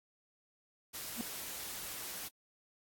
white noise, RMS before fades -43 dBFS, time 0.93-2.29 s, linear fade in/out 20 ms
triangle tone with exponential growth, 234.2 Hz, A#3, 8 cents sharp, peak -30 dBFS, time 1.13-1.21 s, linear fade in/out 0 ms, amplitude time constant 17 ms
effects AAC 64 kbps

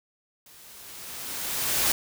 white noise with level ramp, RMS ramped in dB -52 to -22 dBFS, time 0.46-1.92 s, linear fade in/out 2 ms, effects none

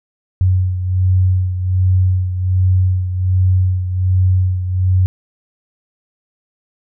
sine beating tone pair, 92.2 / 93.5 Hz, F#2 / F#2, -6 / +19 cents, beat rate 1.3 Hz, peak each -12 / -19 dBFS, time 0.41-5.06 s, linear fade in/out 0 ms, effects none

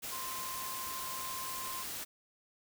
sine tone in noise, 1046.5 Hz, C6, in tune, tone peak -42 dBFS, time 0.11-1.84 s, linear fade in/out 20 ms, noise white, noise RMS -41 dBFS, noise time 0.02-2.05 s, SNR -4 dB, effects none

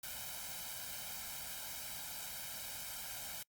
white noise with comb filter, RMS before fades -45 dBFS, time 0.03-3.43 s, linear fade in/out 5 ms, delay 1.3 ms, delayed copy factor +0.9, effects noise-tail reverb RT60 0.1 s tail -25 dB re dry + Opus 48 kbps

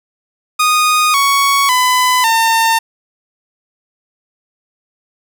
sawtooth tone with pitch steps, 1237 / 1114.8 / 1004.8 / 905.5 Hz, D#6 / C#6 / B5 / A5, -10 / +9 / +30 / +49 cents, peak -6 dBFS, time 0.59-2.79 s, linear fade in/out 10 ms, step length 550 ms, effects none

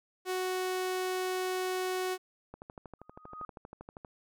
sawtooth tone, 370 Hz, F#4, in tune, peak -27 dBFS, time 0.25-2.18 s, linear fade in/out 50 ms
click train, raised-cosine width 1 ms, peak -31 dBFS, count 20, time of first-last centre 2.54-4.048 s, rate 12.6 Hz
sine tone with exponential growth, 1248 Hz, D#6, 5 cents sharp, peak -36 dBFS, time 2.99-3.45 s, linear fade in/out 2 ms, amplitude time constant 100 ms
effects none

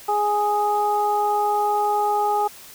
harmonic tone, 415.3 Hz, G#4, in tune, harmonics 1 / 2 / 3, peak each -25 / -19 / -28 dBFS, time 0.08-2.48 s, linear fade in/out 10 ms, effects white hiss -43 dBFS RMS until 2.74 s

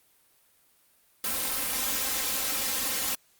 white noise with comb filter, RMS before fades -29 dBFS, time 1.24-3.15 s, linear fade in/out 2 ms, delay 3.8 ms, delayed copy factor +0.95, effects white hiss -64 dBFS RMS until 3.39 s + Opus 32 kbps

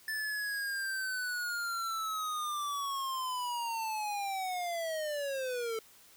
square linear sweep, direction down, 1760 to 439.2 Hz, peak -34 dBFS, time 0.08-5.79 s, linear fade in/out 2 ms, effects white hiss -59 dBFS RMS until 6.16 s

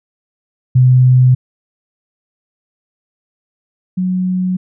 sine tone pair in turn, 127.3 / 183.92 Hz, C3 / F#3, -47 / -10 cents, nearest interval tritone, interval 637 cents, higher second, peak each -5 / -13 dBFS, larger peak first, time 0.75-1.35 / 3.97-4.57 s, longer neither, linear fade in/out 10 ms, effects none

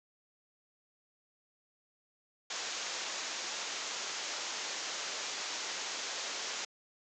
white low-pass noise, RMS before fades -39 dBFS, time 2.5-6.65 s, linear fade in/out 5 ms, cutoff 7200 Hz, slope 96 dB/octave, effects high-pass 400 Hz 12 dB/octave

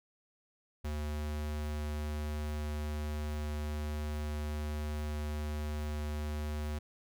square tone, 75.1 Hz, D2, 39 cents sharp, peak -35 dBFS, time 0.84-6.79 s, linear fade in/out 10 ms, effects none

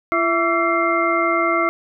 sine tone cluster, 338.7 / 663 / 1151 / 1345 / 2105 Hz, E4 / E5 / D6 / E6 / C7, +47 / +10 / -35 / +34 / +10 cents, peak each -22 dBFS, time 0.12-1.69 s, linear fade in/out 0 ms, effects none

